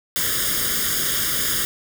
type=noise with comb filter; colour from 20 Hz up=white; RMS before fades=-22 dBFS; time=0.16-1.65 s; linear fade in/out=0 ms; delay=0.59 ms; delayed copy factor=+0.95; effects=none